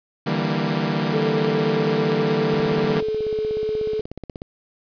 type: chord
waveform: sawtooth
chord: E half-diminished seventh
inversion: third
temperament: equal with one note detuned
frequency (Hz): 149.31 / 164.81 / 196 / 233.1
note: D3 / E3 / G3 / Bb3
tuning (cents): +29 / 0 / 0 / 0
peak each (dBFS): -22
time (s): 0.26-3.01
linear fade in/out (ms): 10
type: tone with pitch glide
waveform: sine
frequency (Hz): 438.4 to 431.9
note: A4 to A4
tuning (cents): -6 to -32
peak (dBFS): -21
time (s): 1.13-4.01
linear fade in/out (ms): 5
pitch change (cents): -26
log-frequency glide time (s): 2.64-3.24
type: click train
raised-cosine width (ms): 2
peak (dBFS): -20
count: 32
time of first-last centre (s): 2.54-4.419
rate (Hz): 16.5
effects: resampled to 11025 Hz + 7-bit